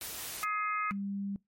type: noise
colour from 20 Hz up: white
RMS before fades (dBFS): -40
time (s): 0.01-0.44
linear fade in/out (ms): 2
type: harmonic tone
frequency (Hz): 420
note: G#4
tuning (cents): +19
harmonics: 3 / 4 / 5 / 6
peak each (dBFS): -31 / -43 / -37 / -42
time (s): 0.43-0.91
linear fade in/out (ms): 0
type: tone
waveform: sine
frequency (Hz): 198.9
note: G3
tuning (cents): +25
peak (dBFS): -33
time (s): 0.91-1.36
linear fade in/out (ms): 0
effects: noise-tail reverb RT60 0.2 s tail -23 dB re dry + MP3 64 kbps